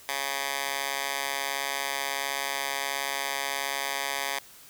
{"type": "tone with high-pass filter", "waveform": "10% pulse", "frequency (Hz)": 138.59, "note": "C#3", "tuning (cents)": 0, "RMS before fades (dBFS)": -31, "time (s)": [0.09, 4.39], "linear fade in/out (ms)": 0, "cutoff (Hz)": 1200, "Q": 0.82, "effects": ["white hiss -51 dBFS RMS until 4.69 s"]}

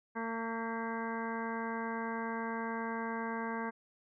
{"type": "harmonic tone with a mistuned harmonic", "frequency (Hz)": 227.4, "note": "A#3", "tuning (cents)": -43, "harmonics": [1, 2, 3, 4, 5, 6, 7, 8, 9], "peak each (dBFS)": [-39, -42, -47, -41, -44, -54, -43, -53, -50], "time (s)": [0.15, 3.71], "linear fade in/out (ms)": 20, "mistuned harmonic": 8, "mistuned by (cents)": 78, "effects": []}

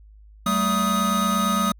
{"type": "tone cluster", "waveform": "square", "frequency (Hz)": [192.3, 221, 1251], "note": ["G3", "A3", "D#6"], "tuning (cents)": [-33, 8, 9], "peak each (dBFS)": [-25, -26, -23], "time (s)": [0.46, 1.72], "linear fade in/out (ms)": 5, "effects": ["added 52 Hz sine -45 dBFS peak until 1.79 s"]}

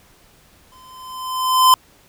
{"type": "tone with exponential growth", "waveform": "square", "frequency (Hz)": 1027, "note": "C6", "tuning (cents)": -33, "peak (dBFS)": -7, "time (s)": [0.72, 1.74], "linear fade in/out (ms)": 1, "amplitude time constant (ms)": 220, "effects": ["pink hiss -52 dBFS RMS until 2.08 s"]}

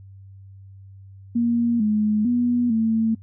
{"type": "tone with pitch steps", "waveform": "sine", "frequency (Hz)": [235.6, 212.2, 242.6, 223.5], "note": ["A#3", "G#3", "B3", "A3"], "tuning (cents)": [19, 38, -31, 27], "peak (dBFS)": -17, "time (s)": [1.35, 3.15], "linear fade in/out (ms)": 10, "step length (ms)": 450, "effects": ["noise-tail reverb RT60 0.1 s tail -21 dB re dry", "added 97 Hz sine -41 dBFS peak until 3.22 s"]}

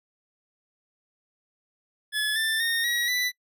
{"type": "tone with pitch steps", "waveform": "25% pulse", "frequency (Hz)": [1713, 1776.5, 1842.3, 1910.6, 1981.4], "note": ["A6", "A6", "A#6", "A#6", "B6"], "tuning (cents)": [-47, 16, -21, 42, 5], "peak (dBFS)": -20, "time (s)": [2.12, 3.32], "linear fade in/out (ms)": 50, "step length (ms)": 240, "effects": ["noise-tail reverb RT60 0.1 s tail -25 dB re dry"]}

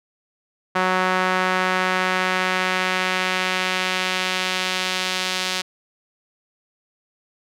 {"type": "tone with band-pass filter sweep", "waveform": "sawtooth", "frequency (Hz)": 185, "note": "F#3", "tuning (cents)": 0, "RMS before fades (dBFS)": -22, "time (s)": [0.75, 5.62], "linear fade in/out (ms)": 10, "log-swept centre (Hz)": [1300, 4000], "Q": 1.1, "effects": []}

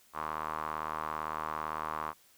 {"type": "tone with band-pass filter", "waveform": "sawtooth", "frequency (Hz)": 77.78, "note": "D#2", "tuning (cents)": 0, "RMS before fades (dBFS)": -37, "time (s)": [0.13, 2.14], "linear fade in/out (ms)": 50, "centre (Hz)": 1100, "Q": 4.7, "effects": ["white hiss -63 dBFS RMS until 2.37 s"]}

